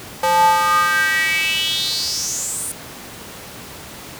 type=tone with high-pass filter sweep; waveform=square; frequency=174.61 Hz; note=F3; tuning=in tune; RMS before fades=-18 dBFS; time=0.23-2.72 s; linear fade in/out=5 ms; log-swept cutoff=690 to 9700 Hz; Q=6.1; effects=pink hiss -35 dBFS RMS until 4.19 s + high-pass 80 Hz 12 dB/octave